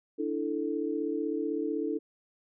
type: chord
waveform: sine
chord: D suspended second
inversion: none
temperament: equal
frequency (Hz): 293.7 / 329.6 / 440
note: D4 / E4 / A4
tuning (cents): 0 / 0 / 0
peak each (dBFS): -33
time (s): 0.18-1.99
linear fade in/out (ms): 20
effects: none